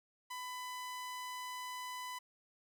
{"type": "tone", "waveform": "sawtooth", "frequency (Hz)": 1000, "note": "B5", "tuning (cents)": 21, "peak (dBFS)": -38, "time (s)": [0.3, 2.19], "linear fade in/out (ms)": 10, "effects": []}